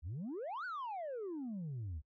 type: exponential two-way sweep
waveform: sine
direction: up then down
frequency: 70.4 to 1529 to 70.4 Hz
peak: -37 dBFS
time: 0.02-2.02 s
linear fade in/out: 50 ms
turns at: 0.65 s
effects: noise-tail reverb RT60 0.1 s tail -25 dB re dry + tanh soft clip ceiling -38 dBFS